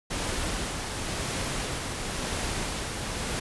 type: noise with tremolo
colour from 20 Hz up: pink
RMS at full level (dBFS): -30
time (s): 0.1-3.4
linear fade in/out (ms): 10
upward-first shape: sine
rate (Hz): 0.96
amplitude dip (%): 30
effects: resampled to 24000 Hz